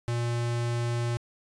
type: tone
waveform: square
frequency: 118.8 Hz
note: A#2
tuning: 33 cents sharp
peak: -27 dBFS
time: 0.08-1.17 s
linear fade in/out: 0 ms
effects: resampled to 22050 Hz